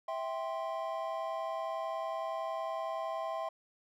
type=chord; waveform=triangle; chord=C major; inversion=first; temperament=just; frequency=654.1 / 784.9 / 1046.5 Hz; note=E5 / G5 / C6; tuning=-14 / +2 / 0 cents; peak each=-35 / -39 / -38 dBFS; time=0.08-3.49 s; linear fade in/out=5 ms; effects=none